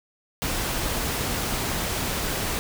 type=noise; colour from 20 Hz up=pink; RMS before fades=-27 dBFS; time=0.42-2.59 s; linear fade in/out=0 ms; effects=none